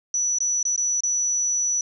sine tone with dropouts, 5920 Hz, F#8, in tune, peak -20 dBFS, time 0.14-1.81 s, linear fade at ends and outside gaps 2 ms, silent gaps 0.386-0.404 / 0.629-0.652 / 0.762-0.777 / 1.006-1.035 s, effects none

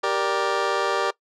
20% pulse chord, G minor, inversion none, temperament just, 392 / 470.4 / 588 Hz, G4 / Bb4 / D5, 0 / +16 / +2 cents, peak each -21 dBFS, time 0.03-1.11 s, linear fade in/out 10 ms, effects noise-tail reverb RT60 0.1 s tail -20 dB re dry + low-pass 5000 Hz 12 dB/octave

